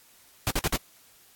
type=noise bursts; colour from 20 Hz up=pink; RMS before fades=-25 dBFS; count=4; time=0.47-0.761 s; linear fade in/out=0 ms; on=36 ms; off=49 ms; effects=white hiss -57 dBFS RMS until 1.35 s + AAC 64 kbps